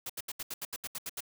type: noise bursts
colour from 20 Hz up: white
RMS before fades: -38 dBFS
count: 11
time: 0.06-1.206 s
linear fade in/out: 5 ms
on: 36 ms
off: 75 ms
effects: none